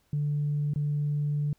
sine tone with dropouts, 146.83 Hz, D3, in tune, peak -24 dBFS, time 0.13-1.53 s, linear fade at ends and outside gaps 2 ms, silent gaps 0.736-0.759 s, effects tanh soft clip ceiling -21 dBFS + pink hiss -69 dBFS RMS until 1.58 s

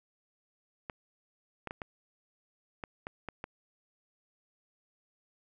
clicks, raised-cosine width 0.5 ms, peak -23 dBFS, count 8, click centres 0.898 / 1.673 / 1.709 / 1.818 / 2.838 / 3.069 / 3.287 / 3.441 s, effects none

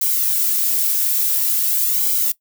violet noise with flanger, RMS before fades -18 dBFS, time 0.01-2.32 s, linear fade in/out 5 ms, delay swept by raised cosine 1.1 to 3 ms, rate 0.48 Hz, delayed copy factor -0.65, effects noise-tail reverb RT60 0.1 s tail -20 dB re dry

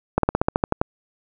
slowing click train, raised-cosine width 1 ms, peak -3 dBFS, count 10, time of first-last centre 0.18-0.815 s, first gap 53 ms, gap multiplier 1.07, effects none

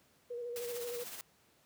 sine tone with vibrato, 480 Hz, B4, 49 cents flat, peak -38 dBFS, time 0.3-1.04 s, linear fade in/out 10 ms, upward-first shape square, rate 13 Hz, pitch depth 26 cents each way
white noise with tremolo, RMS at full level -44 dBFS, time 0.56-1.21 s, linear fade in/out 0 ms, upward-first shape sine, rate 16 Hz, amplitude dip 45%
effects pink hiss -68 dBFS RMS until 1.65 s + high-pass 100 Hz 12 dB/octave

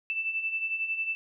sine beating tone pair, 2642 / 2653 Hz, E7 / E7, +3 / +10 cents, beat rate 11 Hz, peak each -36 / -29 dBFS, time 0.1-1.15 s, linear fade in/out 0 ms, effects none

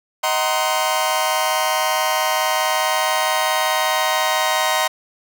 sawtooth chord, C half-diminished seventh, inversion first, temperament just, 627.9 / 753.5 / 941.9 / 1046.5 Hz, Eb5 / Gb5 / Bb5 / C6, +16 / +31 / +18 / 0 cents, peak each -19 dBFS, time 0.23-4.88 s, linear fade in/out 10 ms, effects none

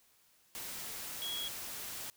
sine tone in noise, 3322 Hz, G#7, in tune, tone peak -37 dBFS, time 1.22-1.48 s, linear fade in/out 0 ms, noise white, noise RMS -43 dBFS, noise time 0.55-2.1 s, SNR +3 dB, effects white hiss -68 dBFS RMS until 2.16 s

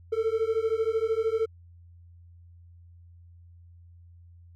triangle beating tone pair, 440 / 453 Hz, A4 / A#4, 0 / -50 cents, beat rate 13 Hz, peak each -25 dBFS, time 0.12-1.46 s, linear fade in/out 10 ms, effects added 86 Hz sine -49 dBFS peak until 4.55 s

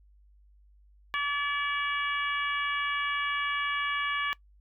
harmonic tone with a mistuned harmonic, 574 Hz, D5, 40 cents flat, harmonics 2 / 3 / 4 / 5 / 6, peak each -31 / -31 / -34 / -37 / -41 dBFS, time 1.14-4.33 s, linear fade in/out 0 ms, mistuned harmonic 6, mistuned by -54 cents, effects noise-tail reverb RT60 0.1 s tail -21 dB re dry + added 50 Hz sine -56 dBFS peak until 4.6 s

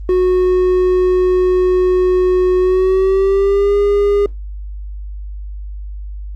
triangle tone with pitch glide, 366.4 to 406.5 Hz, F#4 to G#4, -17 to -37 cents, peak -8 dBFS, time 0.09-4.26 s, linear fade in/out 2 ms, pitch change +180 cents, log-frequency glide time 2.59-3.76 s, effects added 50 Hz sine -24 dBFS peak until 6.35 s + Opus 32 kbps

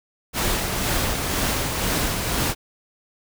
pink noise with tremolo, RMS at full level -22 dBFS, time 0.33-2.55 s, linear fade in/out 50 ms, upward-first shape sine, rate 2 Hz, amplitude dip 35%, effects none

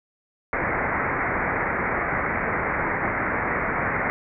white low-pass noise, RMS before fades -25 dBFS, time 0.53-4.1 s, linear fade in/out 0 ms, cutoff 2200 Hz, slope 96 dB/octave, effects none

